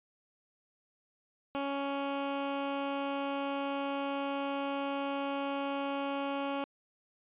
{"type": "tone", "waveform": "15% pulse", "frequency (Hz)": 278.5, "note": "C#4", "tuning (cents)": 8, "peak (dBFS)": -26, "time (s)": [1.55, 6.64], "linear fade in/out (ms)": 0, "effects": ["resampled to 8000 Hz"]}